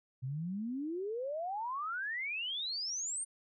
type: exponential sweep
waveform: sine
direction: up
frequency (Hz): 123.47 to 9070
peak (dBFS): -35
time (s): 0.22-3.25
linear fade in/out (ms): 20
effects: none